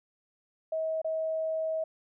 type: tone with dropouts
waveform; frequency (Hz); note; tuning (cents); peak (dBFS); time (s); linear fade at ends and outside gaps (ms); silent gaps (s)
sine; 639; D#5; +46; -28; 0.72-1.84; 5; 1.017-1.045
effects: none